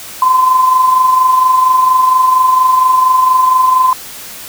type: tone with amplitude modulation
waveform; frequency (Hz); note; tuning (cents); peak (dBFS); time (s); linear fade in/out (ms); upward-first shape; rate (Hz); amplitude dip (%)
sine; 1026; C6; -34; -4; 0.22-3.93; 2; sine; 24.3; 45
effects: white hiss -29 dBFS RMS until 4.48 s